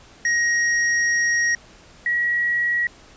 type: tone pair in turn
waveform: square / sine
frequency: 1883 / 1914.8 Hz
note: A#6 / A#6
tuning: +17 / +46 cents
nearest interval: unison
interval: 29 cents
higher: second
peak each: -18 dBFS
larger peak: neither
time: 0.25-1.55 / 2.06-2.87 s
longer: first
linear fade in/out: 2 ms
effects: pink hiss -48 dBFS RMS until 3.16 s + resampled to 16000 Hz